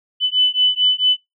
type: beating tone pair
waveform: sine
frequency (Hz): 2999 / 3003.5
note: F#7 / F#7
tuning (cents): +23 / +25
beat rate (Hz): 4.5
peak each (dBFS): -16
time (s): 0.2-1.17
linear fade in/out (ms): 50
effects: noise-tail reverb RT60 0.2 s tail -23 dB re dry